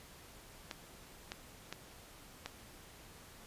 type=clicks; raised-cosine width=0.2 ms; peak=-23 dBFS; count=4; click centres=0.712 / 1.319 / 1.726 / 2.46 s; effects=pink hiss -56 dBFS RMS until 3.46 s + resampled to 32000 Hz